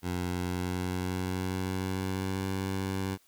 15% pulse tone with pitch glide, 89.3 to 95.71 Hz, F2 to G2, +39 to -41 cents, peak -24 dBFS, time 0.02-3.18 s, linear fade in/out 50 ms, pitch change +120 cents, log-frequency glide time 0.26-2.45 s, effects white hiss -65 dBFS RMS until 3.27 s

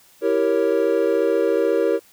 triangle chord, E diminished seventh, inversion none, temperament equal, 329.6 / 392 / 466.2 / 554.4 Hz, E4 / G4 / Bb4 / Db5, 0 / 0 / 0 / 0 cents, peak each -22 / -20 / -18 / -21 dBFS, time 0.21-2 s, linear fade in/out 50 ms, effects white hiss -53 dBFS RMS until 2.12 s

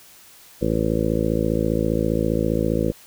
harmonic tone, 55 Hz, A1, in tune, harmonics 1 / 2 / 3 / 4 / 5 / 6 / 7 / 8 / 9 / 10, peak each -28 / -28 / -26 / -26 / -29 / -26 / -31 / -30 / -26 / -31 dBFS, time 0.61-2.92 s, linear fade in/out 10 ms, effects white hiss -48 dBFS RMS until 3.06 s

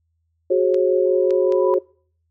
sine chord, F# suspended second, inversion none, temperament equal with one note detuned, 370 / 415.3 / 541.1 Hz, F#4 / G#4 / C#5, 0 / 0 / -42 cents, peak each -17 / -21 / -18 dBFS, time 0.5-1.79 s, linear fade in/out 10 ms
clicks, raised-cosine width 0.2 ms, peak -20 dBFS, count 3, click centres 0.744 / 1.307 / 1.523 s
sine tone with exponential growth, 987.8 Hz, B5, in tune, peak -21 dBFS, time 1.05-1.74 s, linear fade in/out 0 ms, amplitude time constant 150 ms
effects noise-tail reverb RT60 0.5 s tail -26 dB re dry + added 82 Hz sine -66 dBFS peak until 2.3 s

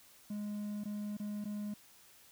triangle tone with dropouts, 207.7 Hz, G#3, in tune, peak -35 dBFS, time 0.3-1.74 s, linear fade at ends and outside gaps 5 ms, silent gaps 0.838-0.854 / 1.17-1.198 / 1.443-1.453 s, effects white hiss -61 dBFS RMS until 2.31 s

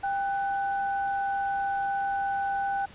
sine tone pair together, 792 / 1495.1 Hz, G5 / F#6, +18 / +18 cents, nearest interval major seventh, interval 1100 cents, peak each -26 / -35 dBFS, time 0.03-2.86 s, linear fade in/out 10 ms, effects pink hiss -50 dBFS RMS until 2.94 s + resampled to 8000 Hz

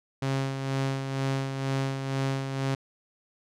sawtooth tone with tremolo, 135.1 Hz, C#3, 44 cents flat, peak -21 dBFS, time 0.22-2.75 s, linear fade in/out 5 ms, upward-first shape sine, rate 2.1 Hz, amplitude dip 50%, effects low-pass 7000 Hz 12 dB/octave

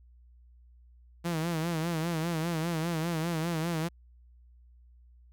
sawtooth tone with vibrato, 164.81 Hz, E3, in tune, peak -25 dBFS, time 1.24-3.89 s, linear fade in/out 20 ms, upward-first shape sine, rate 5 Hz, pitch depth 92 cents each way, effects added 60 Hz sine -54 dBFS peak until 5.32 s

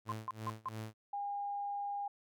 sawtooth tone with tremolo, 109.8 Hz, A2, 3 cents flat, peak -36 dBFS, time 0.05-0.94 s, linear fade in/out 50 ms, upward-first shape sine, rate 3 Hz, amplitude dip 95%
sine tone bursts, 1044 Hz, C6, 4 cents flat, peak -35 dBFS, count 4, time 0.09-0.686 s, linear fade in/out 0 ms, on 29 ms, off 160 ms
sine tone, 810 Hz, G#5, 43 cents flat, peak -36 dBFS, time 1.13-2.08 s, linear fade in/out 5 ms
effects none

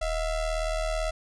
square ring-modulated tone, 338 Hz, E4, 43 cents sharp, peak -24 dBFS, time 0.01-1.11 s, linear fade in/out 10 ms, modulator 299 Hz, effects resampled to 22050 Hz

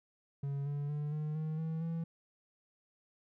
triangle tone with pitch steps, 140 / 143.94 / 147.98 / 152.14 / 156.42 / 160.82 / 165.34 Hz, C#3 / D3 / D3 / D#3 / D#3 / E3 / E3, +18 / -34 / +13 / -39 / +10 / -42 / +6 cents, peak -32 dBFS, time 0.43-2.04 s, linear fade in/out 5 ms, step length 230 ms, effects none

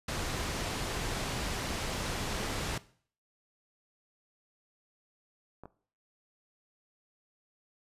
pink low-pass noise, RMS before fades -35 dBFS, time 0.08-2.78 s, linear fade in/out 5 ms, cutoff 7900 Hz, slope 12 dB/octave
clicks, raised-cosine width 1 ms, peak -32 dBFS, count 2, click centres 5.636 / 5.656 s
effects noise-tail reverb RT60 0.5 s tail -18 dB re dry + resampled to 32000 Hz

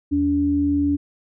sine tone pair together, 80.5 / 286.9 Hz, E2 / D4, -41 / -40 cents, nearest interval octave + minor seventh, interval 2201 cents, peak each -26 / -17 dBFS, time 0.11-0.97 s, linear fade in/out 20 ms, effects none

